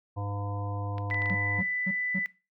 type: harmonic tone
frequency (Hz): 101.2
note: G#2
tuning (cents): -44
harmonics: 1 / 3 / 5 / 7 / 9 / 10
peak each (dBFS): -31 / -43 / -43 / -42 / -44 / -43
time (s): 0.16-1.62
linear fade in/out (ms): 20
type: clicks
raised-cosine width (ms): 0.3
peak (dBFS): -26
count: 6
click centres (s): 0.982 / 1.102 / 1.144 / 1.22 / 1.259 / 1.299
type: tone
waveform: sine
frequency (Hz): 1991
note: B6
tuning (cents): +14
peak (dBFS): -28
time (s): 1.11-2.26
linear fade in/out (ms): 0
type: tone bursts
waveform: triangle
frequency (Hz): 187.2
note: F#3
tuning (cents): +20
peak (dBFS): -26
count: 4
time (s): 1.3-2.194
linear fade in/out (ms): 10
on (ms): 51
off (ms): 230
effects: noise-tail reverb RT60 0.3 s tail -19 dB re dry